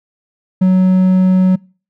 triangle tone, 185.8 Hz, F#3, 7 cents sharp, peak -5 dBFS, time 0.61-1.56 s, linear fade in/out 10 ms, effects noise-tail reverb RT60 0.4 s tail -26 dB re dry

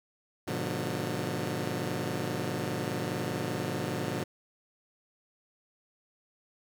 15% pulse chord, G# diminished seventh, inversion none, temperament just, 103.83 / 124.59 / 149.51 / 179.41 Hz, G#2 / B2 / D3 / F3, 0 / +16 / +31 / +47 cents, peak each -32 / -30 / -30 / -30 dBFS, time 0.47-4.24 s, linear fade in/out 10 ms, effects none

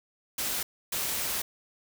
white noise bursts at uneven times, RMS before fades -31 dBFS, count 2, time 0.38-0.63 / 0.92-1.42 s, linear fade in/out 5 ms, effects none

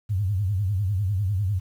sine tone with vibrato, 98 Hz, G2, in tune, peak -21 dBFS, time 0.09-1.6 s, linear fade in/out 20 ms, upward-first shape sine, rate 10 Hz, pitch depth 160 cents each way, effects 9-bit

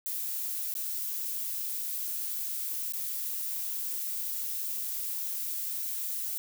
violet noise with dropouts, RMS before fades -34 dBFS, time 0.06-6.38 s, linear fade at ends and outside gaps 0 ms, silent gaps 0.74-0.752 / 2.922-2.935 s, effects none

